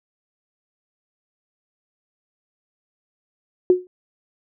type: tone with exponential decay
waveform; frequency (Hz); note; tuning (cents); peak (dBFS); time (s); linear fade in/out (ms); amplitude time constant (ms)
sine; 363.6; F#4; -30; -7; 3.7-3.87; 1; 35
effects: none